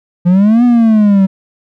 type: exponential two-way sweep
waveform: triangle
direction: up then down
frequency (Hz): 171.6 to 246.9 to 189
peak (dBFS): -3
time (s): 0.25-1.27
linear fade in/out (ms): 20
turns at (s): 0.64
effects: none